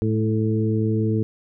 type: harmonic tone with a mistuned harmonic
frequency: 109.7 Hz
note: A2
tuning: 5 cents flat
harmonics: 1 / 2 / 3 / 4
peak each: -21 / -24 / -26 / -27 dBFS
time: 0.02-1.23 s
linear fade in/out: 0 ms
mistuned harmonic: 2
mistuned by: -20 cents
effects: none